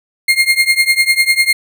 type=tone with tremolo; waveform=35% pulse; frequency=2127 Hz; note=C7; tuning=28 cents sharp; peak=-4 dBFS; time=0.28-1.53 s; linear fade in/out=5 ms; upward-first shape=triangle; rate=10 Hz; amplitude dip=95%; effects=none